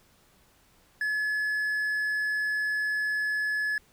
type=tone; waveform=triangle; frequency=1708 Hz; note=G#6; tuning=48 cents sharp; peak=-24 dBFS; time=1.01-3.78 s; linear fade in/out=2 ms; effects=pink hiss -62 dBFS RMS until 3.92 s